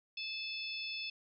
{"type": "harmonic tone", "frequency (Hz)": 870, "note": "A5", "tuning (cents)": -20, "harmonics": [3, 4, 5, 6], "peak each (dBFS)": [-41, -44, -49, -45], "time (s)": [0.17, 1.1], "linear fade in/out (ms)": 5, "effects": []}